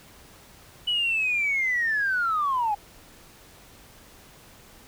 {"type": "linear sweep", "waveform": "sine", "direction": "down", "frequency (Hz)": [2972, 805], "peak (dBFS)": -21, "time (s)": [0.87, 2.75], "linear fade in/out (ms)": 10, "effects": ["tanh soft clip ceiling -17 dBFS", "pink hiss -51 dBFS RMS until 4.87 s"]}